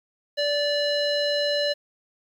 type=tone with low-pass filter; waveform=square; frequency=582 Hz; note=D5; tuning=16 cents flat; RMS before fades=-24 dBFS; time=0.37-1.74 s; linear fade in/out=20 ms; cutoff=4000 Hz; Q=4.6; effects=9-bit